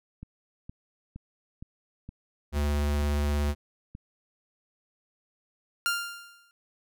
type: click train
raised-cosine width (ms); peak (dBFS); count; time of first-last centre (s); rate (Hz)
5; -28; 9; 0.23-3.951; 2.15
type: tone with vibrato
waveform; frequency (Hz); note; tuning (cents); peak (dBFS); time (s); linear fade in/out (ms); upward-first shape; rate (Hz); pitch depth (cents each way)
square; 73; D2; -10; -25; 2.52-3.55; 50; sine; 17; 11
type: tone with exponential decay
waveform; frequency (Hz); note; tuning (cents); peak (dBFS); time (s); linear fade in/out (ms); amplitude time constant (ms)
sawtooth; 1397; F6; 0; -19; 5.86-6.51; 0; 140
effects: none